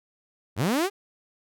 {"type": "linear sweep", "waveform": "sawtooth", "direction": "up", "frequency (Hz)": [78, 417.3], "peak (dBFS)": -18, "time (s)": [0.56, 0.9], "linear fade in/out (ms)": 50, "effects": []}